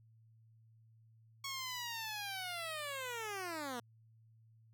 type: linear sweep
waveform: 10% pulse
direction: down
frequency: 1108.7 to 230 Hz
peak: -32 dBFS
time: 1.44-3.8 s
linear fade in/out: 5 ms
effects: added 112 Hz sine -62 dBFS peak until 4.73 s